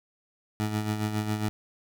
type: tone with tremolo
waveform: 20% pulse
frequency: 106.7 Hz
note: G#2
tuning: 47 cents sharp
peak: -20 dBFS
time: 0.6-1.49 s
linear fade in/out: 0 ms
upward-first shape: sine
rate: 7.3 Hz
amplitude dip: 55%
effects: none